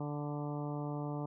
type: harmonic tone with a mistuned harmonic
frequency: 146.83 Hz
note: D3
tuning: in tune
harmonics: 1 / 2 / 3 / 4 / 5 / 6 / 7 / 8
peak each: -38 / -41 / -46 / -47 / -48 / -49 / -52 / -53 dBFS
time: 0-1.26 s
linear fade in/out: 5 ms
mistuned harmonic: 7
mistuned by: -18 cents
effects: none